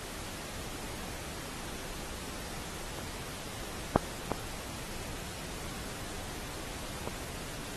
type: clicks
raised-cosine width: 1 ms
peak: -27 / -6 / -15 / -21 dBFS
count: 4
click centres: 2.987 / 3.96 / 4.317 / 7.075 s
effects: pink hiss -42 dBFS RMS until 7.76 s + AAC 32 kbps